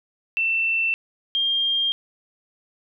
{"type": "tone pair in turn", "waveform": "sine", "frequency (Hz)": [2679, 3207], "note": ["E7", "G7"], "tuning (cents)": [27, 39], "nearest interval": "minor third", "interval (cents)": 312, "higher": "second", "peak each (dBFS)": [-19, -19], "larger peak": "neither", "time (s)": [[0.37, 0.94], [1.35, 1.92]], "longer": "neither", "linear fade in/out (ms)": 0, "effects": []}